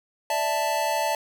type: chord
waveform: square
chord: D suspended second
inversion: none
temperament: equal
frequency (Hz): 587.3 / 659.3 / 880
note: D5 / E5 / A5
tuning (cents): 0 / 0 / 0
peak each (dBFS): -30 / -29 / -26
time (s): 0.3-1.15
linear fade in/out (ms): 2
effects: none

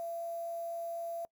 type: tone with quantisation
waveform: sine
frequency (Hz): 676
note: E5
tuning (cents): +43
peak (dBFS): -36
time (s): 0-1.25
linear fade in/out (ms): 0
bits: 9
effects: noise-tail reverb RT60 0.1 s tail -24 dB re dry

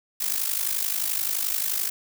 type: noise with amplitude modulation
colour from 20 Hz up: blue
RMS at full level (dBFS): -23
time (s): 0.2-1.9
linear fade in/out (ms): 10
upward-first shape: sine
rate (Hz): 51.5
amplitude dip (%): 75
effects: none

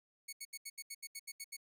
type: tone bursts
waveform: 10% pulse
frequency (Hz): 2217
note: C#7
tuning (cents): 0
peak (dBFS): -34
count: 11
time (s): 0.28-1.568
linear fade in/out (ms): 10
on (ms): 48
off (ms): 76
effects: none

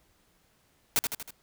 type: noise with echo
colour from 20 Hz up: white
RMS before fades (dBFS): -24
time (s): 0.96-0.99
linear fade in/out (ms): 0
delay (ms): 79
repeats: 4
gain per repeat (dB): -5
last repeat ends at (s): 1.306
effects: pink hiss -67 dBFS RMS until 1.42 s

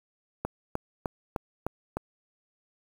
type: click train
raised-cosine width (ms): 1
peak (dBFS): -15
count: 6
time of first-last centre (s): 0.45-1.97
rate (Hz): 3.29
effects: 7-bit

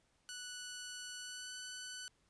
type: tone with pitch glide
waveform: 10% pulse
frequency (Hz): 1480 to 1496.3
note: F#6 to F#6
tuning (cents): 0 to +19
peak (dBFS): -36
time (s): 0.29-2.08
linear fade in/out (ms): 0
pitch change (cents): +19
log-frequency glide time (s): 1.19-1.52
effects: pink hiss -75 dBFS RMS until 2.29 s + resampled to 22050 Hz

